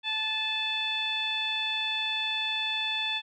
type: tone with low-pass filter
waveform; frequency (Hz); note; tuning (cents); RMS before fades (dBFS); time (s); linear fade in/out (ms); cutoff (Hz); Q
15% pulse; 872; A5; -16; -30; 0.03-3.22; 50; 3300; 7.3
effects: none